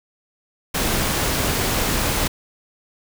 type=noise; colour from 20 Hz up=pink; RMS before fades=-21 dBFS; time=0.74-2.28 s; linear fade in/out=10 ms; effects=none